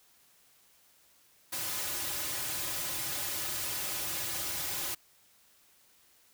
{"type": "noise with comb filter", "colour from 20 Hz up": "white", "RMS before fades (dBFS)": -35, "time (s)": [1.52, 4.95], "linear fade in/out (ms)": 10, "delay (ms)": 4.4, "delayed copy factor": -0.9, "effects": ["white hiss -64 dBFS RMS until 6.33 s"]}